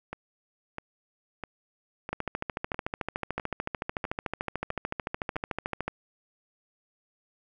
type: two click trains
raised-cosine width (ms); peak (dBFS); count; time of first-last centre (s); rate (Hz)
0.5; -20 / -15; 9 / 52; 0.13-5.359 / 2.13-5.88; 1.53 / 13.6
effects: none